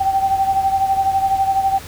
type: beating tone pair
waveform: sine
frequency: 775 / 787 Hz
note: G5 / G5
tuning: -20 / +7 cents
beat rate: 12 Hz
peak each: -15 / -21 dBFS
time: 0-1.79 s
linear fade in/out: 10 ms
effects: added 86 Hz sine -36 dBFS peak until 1.87 s + pink hiss -36 dBFS RMS until 1.87 s